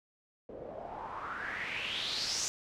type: noise with low-pass filter sweep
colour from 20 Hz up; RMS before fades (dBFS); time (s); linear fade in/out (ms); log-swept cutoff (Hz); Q
white; -38; 0.49-2.48; 0; 440 to 6600; 4.8
effects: none